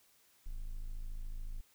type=tone; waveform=triangle; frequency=26.97 Hz; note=A0; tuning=34 cents flat; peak=-36 dBFS; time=0.46-1.61 s; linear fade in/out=0 ms; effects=white hiss -68 dBFS RMS until 1.74 s